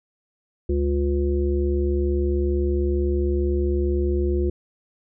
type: harmonic tone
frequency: 71.1 Hz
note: C#2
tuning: 45 cents sharp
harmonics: 1 / 3 / 5 / 7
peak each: -21 / -31 / -23 / -35 dBFS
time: 0.69-4.5 s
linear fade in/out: 5 ms
effects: none